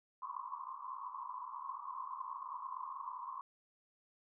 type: band-pass noise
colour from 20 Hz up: pink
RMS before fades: -45 dBFS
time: 0.22-3.41 s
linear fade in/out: 2 ms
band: 1000 to 1100 Hz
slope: 96 dB/octave
effects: none